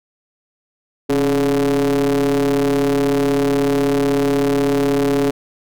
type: ring-modulated tone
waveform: square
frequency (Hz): 73.42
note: D2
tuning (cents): 0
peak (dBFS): -12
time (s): 1.09-5.31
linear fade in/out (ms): 10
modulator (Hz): 349
effects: none